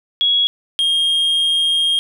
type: tone pair in turn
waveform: sine / triangle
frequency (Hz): 3332 / 3233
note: G#7 / G#7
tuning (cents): +5 / -47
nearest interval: minor second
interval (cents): 52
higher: first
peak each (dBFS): -12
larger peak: neither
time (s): 0.21-0.47 / 0.79-1.99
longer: second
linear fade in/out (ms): 0
effects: none